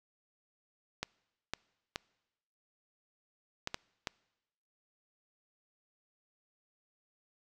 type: clicks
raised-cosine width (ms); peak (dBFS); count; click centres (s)
0.2; -17; 6; 1.03 / 1.536 / 1.959 / 3.674 / 3.744 / 4.072
effects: noise-tail reverb RT60 1.0 s tail -25 dB re dry